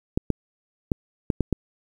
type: clicks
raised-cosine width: 3 ms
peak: -8 dBFS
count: 6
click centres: 0.175 / 0.303 / 0.918 / 1.302 / 1.407 / 1.527 s
effects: 8-bit